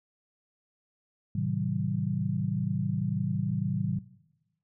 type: chord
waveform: sine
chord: A diminished seventh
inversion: none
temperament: just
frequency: 110 / 132 / 158.4 / 190.08 Hz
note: A2 / C3 / Eb3 / Gb3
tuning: 0 / +16 / +31 / +47 cents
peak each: -32 dBFS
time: 1.35-3.99 s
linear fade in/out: 5 ms
effects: noise-tail reverb RT60 1.0 s tail -19 dB re dry